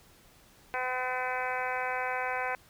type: harmonic tone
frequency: 253.9 Hz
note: B3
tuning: 48 cents sharp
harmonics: 2 / 3 / 4 / 5 / 6 / 7 / 8 / 9 / 10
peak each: -38 / -35 / -37 / -44 / -36 / -42 / -40 / -41 / -43 dBFS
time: 0.74-2.55 s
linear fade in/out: 0 ms
effects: pink hiss -59 dBFS RMS until 2.69 s